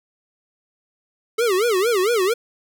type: tone with vibrato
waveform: square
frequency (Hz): 420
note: G#4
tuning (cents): +19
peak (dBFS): -17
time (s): 1.38-2.34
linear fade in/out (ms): 10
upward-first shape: sine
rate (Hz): 4.4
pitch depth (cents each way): 250
effects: none